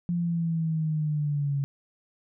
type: linear sweep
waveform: sine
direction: down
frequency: 174.61 to 138.59 Hz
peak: -24 dBFS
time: 0.09-1.64 s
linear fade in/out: 0 ms
effects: none